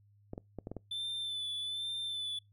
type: clicks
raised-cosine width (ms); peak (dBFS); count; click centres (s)
2; -27; 6; 0.334 / 0.379 / 0.587 / 0.671 / 0.716 / 0.767
type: tone with vibrato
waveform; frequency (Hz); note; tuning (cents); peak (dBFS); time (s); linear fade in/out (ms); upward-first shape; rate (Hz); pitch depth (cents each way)
triangle; 3520; A7; 0; -34; 0.91-2.39; 5; sine; 1.2; 33
effects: noise-tail reverb RT60 0.2 s tail -25 dB re dry + added 102 Hz sine -62 dBFS peak until 2.52 s